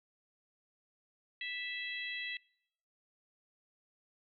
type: harmonic tone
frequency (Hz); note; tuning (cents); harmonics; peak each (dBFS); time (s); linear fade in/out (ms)
658; E5; -3; 3 / 4 / 5 / 6; -41 / -43 / -45 / -47; 1.41-2.37; 2
effects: noise-tail reverb RT60 0.7 s tail -24 dB re dry